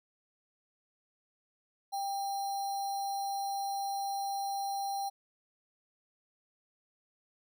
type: tone with sample-and-hold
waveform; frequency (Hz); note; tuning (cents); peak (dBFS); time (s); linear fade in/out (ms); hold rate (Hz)
sine; 792; G5; +18; -32; 1.92-5.1; 20; 4900
effects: none